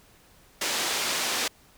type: band-pass noise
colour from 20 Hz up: white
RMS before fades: -28 dBFS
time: 0.61-1.48 s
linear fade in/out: 5 ms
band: 240 to 6200 Hz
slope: 12 dB/octave
effects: pink hiss -57 dBFS RMS until 1.77 s